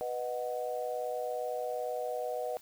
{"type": "chord", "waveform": "sine", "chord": "B major", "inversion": "none", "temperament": "equal", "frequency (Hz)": [493.9, 622.3, 740], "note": ["B4", "D#5", "F#5"], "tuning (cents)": [0, 0, 0], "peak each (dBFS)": [-36, -37, -38], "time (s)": [0.01, 2.57], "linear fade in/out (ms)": 0, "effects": ["white hiss -57 dBFS RMS until 2.61 s"]}